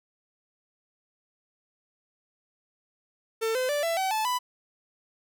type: tone with pitch steps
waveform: 45% pulse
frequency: 447.9 / 511.5 / 584.2 / 667.2 / 762 / 870.3 / 994 Hz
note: A4 / C5 / D5 / E5 / G5 / A5 / B5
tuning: +31 / -39 / -9 / +21 / -49 / -19 / +11 cents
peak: -25 dBFS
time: 3.41-4.39 s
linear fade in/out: 20 ms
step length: 140 ms
effects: none